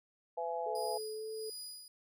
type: harmonic tone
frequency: 168 Hz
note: E3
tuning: 33 cents sharp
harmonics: 3 / 4 / 5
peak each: -39 / -39 / -39 dBFS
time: 0.37-0.98 s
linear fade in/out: 10 ms
type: tone with vibrato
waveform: sine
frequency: 435.6 Hz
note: A4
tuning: 17 cents flat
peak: -39 dBFS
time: 0.66-1.5 s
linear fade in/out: 5 ms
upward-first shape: sine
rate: 1.8 Hz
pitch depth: 13 cents each way
type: tone with tremolo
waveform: 25% pulse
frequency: 4928 Hz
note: D#8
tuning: 17 cents flat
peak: -38 dBFS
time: 0.75-1.88 s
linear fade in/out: 2 ms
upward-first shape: sine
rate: 1.5 Hz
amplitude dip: 70%
effects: none